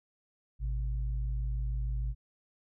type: tone pair together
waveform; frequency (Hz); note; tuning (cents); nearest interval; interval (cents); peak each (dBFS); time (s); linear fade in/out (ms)
sine; 53.27 / 126.7; G#1 / B2; +45 / +45; octave + minor third; 1500; -30 / -39; 0.59-2.15; 50
effects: none